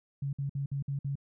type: tone bursts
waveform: sine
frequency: 139.3 Hz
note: C#3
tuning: 9 cents sharp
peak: -30 dBFS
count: 6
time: 0.22-1.155 s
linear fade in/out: 5 ms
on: 110 ms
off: 55 ms
effects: none